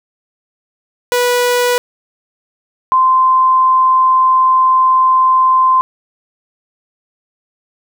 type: tone pair in turn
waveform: sawtooth / sine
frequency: 489.9 / 1038.1 Hz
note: B4 / C6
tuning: -14 / -14 cents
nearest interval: octave + minor second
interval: 1300 cents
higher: second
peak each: -7 dBFS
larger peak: neither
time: 1.12-1.78 / 2.92-5.81 s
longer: second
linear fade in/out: 0 ms
effects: none